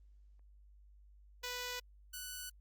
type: tone pair in turn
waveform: 5% pulse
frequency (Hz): 493.9 / 1486.9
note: B4 / F#6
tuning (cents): 0 / +8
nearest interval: octave + perfect fifth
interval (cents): 1908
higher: second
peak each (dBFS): -28 / -32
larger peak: first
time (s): 1.43-1.8 / 2.13-2.5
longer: neither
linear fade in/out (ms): 10
effects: added 50 Hz sine -58 dBFS peak until 2.6 s + Opus 24 kbps